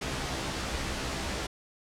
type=noise with comb filter; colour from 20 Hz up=pink; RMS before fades=-33 dBFS; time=0.01-1.47 s; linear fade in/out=10 ms; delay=15 ms; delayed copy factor=+0.85; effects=low-pass 7000 Hz 12 dB/octave